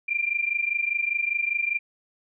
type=tone pair together; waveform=sine; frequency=2369 / 2394 Hz; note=D7 / D7; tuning=+14 / +33 cents; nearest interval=unison; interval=19 cents; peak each=-26 dBFS; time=0.08-1.79 s; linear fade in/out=10 ms; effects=none